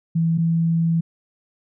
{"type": "tone pair in turn", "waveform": "sine", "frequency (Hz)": [164.81, 165.59], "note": ["E3", "E3"], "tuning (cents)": [0, 8], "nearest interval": "unison", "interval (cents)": 8, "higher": "second", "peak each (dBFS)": -16, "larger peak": "neither", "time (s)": [[0.15, 0.38], [0.38, 1.01]], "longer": "second", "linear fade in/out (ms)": 10, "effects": []}